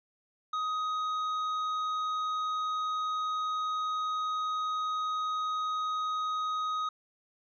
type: tone with hard clipping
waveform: sine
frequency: 1255 Hz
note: D#6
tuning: 15 cents sharp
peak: -31 dBFS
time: 0.53-6.89 s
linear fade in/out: 5 ms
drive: 6 dB
effects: resampled to 16000 Hz